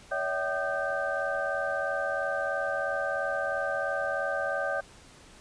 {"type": "tone cluster", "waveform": "sine", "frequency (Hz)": [567, 650, 767, 1217, 1557], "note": ["C#5", "E5", "G5", "D#6", "G6"], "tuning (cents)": [39, -24, -38, -39, -12], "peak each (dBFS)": [-32, -34, -36, -38, -32], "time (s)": [0.11, 4.81], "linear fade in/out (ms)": 10, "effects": ["pink hiss -53 dBFS RMS until 5.4 s", "resampled to 22050 Hz"]}